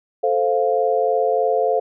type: chord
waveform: sine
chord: F major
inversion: first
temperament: equal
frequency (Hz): 440 / 523.3 / 698.5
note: A4 / C5 / F5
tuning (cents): 0 / 0 / 0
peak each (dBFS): -20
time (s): 0.23-1.8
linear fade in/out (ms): 10
effects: none